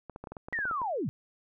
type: clicks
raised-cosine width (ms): 1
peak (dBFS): -27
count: 12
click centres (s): 0.097 / 0.161 / 0.24 / 0.272 / 0.32 / 0.368 / 0.485 / 0.526 / 0.589 / 0.654 / 0.712 / 0.817
type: linear sweep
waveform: sine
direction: down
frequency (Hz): 1932 to 103.4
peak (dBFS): -29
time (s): 0.53-1.09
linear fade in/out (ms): 0
effects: none